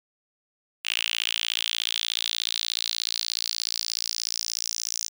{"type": "tone with high-pass filter sweep", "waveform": "sawtooth", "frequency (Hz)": 56.7, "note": "A#1", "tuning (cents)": -47, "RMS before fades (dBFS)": -29, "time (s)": [0.84, 5.09], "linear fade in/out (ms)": 20, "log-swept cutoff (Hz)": [2800, 5900], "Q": 4.6, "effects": []}